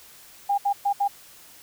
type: tone bursts at uneven times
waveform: sine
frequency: 805 Hz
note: G5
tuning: 46 cents sharp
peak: -19 dBFS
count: 4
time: 0.49-0.58 / 0.65-0.73 / 0.85-0.93 / 1-1.08 s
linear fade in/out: 10 ms
effects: white hiss -49 dBFS RMS until 1.62 s